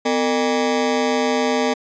25% pulse ring-modulated tone, 352.9 Hz, F4, 18 cents sharp, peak -10 dBFS, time 0.05-1.74 s, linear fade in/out 10 ms, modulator 100 Hz, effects resampled to 16000 Hz

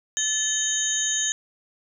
sine tone cluster, 1744 / 3072 / 3722 / 6380 / 6970 Hz, A6 / G7 / A#7 / G8 / A8, -16 / -36 / -3 / +30 / -17 cents, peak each -32 / -31 / -32 / -26 / -26 dBFS, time 0.17-1.32 s, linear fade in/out 0 ms, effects none

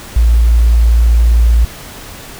sine tone, 57.5 Hz, A#1, 23 cents flat, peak -5 dBFS, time 0.16-1.65 s, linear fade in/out 5 ms, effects pink hiss -31 dBFS RMS until 2.39 s

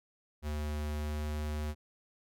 square tone with pitch glide, 74.9 to 75.46 Hz, D2 to D2, +35 to +48 cents, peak -34 dBFS, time 0.42-1.75 s, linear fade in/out 50 ms, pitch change +13 cents, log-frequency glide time 0.89-1.36 s, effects none

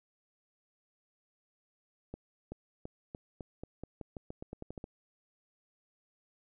accelerating click train, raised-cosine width 2 ms, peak -28 dBFS, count 16, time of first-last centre 2.14-4.841 s, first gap 380 ms, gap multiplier 0.88, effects none

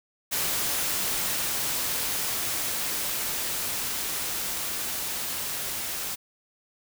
white noise with level ramp, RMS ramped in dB -27 to -32 dBFS, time 0.31-6.16 s, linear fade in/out 20 ms, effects none

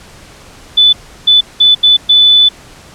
sine tone bursts at uneven times, 3489 Hz, A7, 15 cents flat, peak -3 dBFS, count 5, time 0.77-0.93 / 1.27-1.41 / 1.6-1.75 / 1.83-1.97 / 2.09-2.49 s, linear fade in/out 10 ms, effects pink hiss -37 dBFS RMS until 2.94 s + low-pass 9000 Hz 12 dB/octave

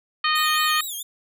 harmonic tone, 617 Hz, D#5, 15 cents flat, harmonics 2 / 3 / 4 / 5 / 6 / 7, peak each -22 / -25 / -28 / -26 / -32 / -28 dBFS, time 0.24-0.81 s, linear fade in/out 5 ms
5% pulse tone with vibrato, 3531 Hz, A7, 5 cents sharp, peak -22 dBFS, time 0.35-1.03 s, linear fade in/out 10 ms, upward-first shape sine, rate 4.5 Hz, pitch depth 170 cents each way
effects none

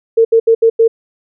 sine tone bursts at uneven times, 454.4 Hz, A#4, 44 cents flat, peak -5 dBFS, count 5, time 0.17-0.25 / 0.32-0.4 / 0.47-0.55 / 0.62-0.7 / 0.79-0.88 s, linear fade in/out 10 ms, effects none

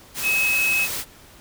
sine tone in noise, 2570 Hz, E7, 45 cents flat, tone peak -18 dBFS, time 0.22-0.88 s, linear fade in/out 50 ms, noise white, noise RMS -28 dBFS, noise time 0.14-1.05 s, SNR +7 dB, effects pink hiss -48 dBFS RMS until 1.4 s

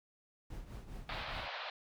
brown noise with tremolo, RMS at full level -44 dBFS, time 0.5-1.48 s, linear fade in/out 5 ms, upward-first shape triangle, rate 4.9 Hz, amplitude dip 70%
pink band-pass noise, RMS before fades -43 dBFS, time 1.09-1.7 s, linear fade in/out 2 ms, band 570 to 4300 Hz, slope 48 dB/octave
effects none

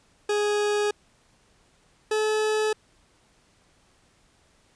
40% pulse tone pair in turn, 415.3 / 430.3 Hz, G#4 / A4, 0 / -39 cents, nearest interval minor second, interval 61 cents, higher second, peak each -21 dBFS, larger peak neither, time 0.29-0.91 / 2.11-2.73 s, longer neither, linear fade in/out 5 ms, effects pink hiss -62 dBFS RMS until 4.75 s + resampled to 22050 Hz

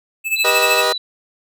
square tone with tremolo, 2617 Hz, E7, 13 cents flat, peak -14 dBFS, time 0.24-0.84 s, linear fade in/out 50 ms, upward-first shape sine, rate 13 Hz, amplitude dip 80%
sine tone with vibrato, 3974 Hz, B7, 10 cents sharp, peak -21 dBFS, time 0.36-0.98 s, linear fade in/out 5 ms, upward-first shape triangle, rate 6 Hz, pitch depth 24 cents each way
20% pulse chord, G augmented, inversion none, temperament equal with one note detuned, 392 / 485.4 / 622.3 Hz, G4 / B4 / D#5, 0 / -30 / 0 cents, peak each -18 / -14 / -14 dBFS, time 0.44-0.93 s, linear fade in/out 10 ms
effects none

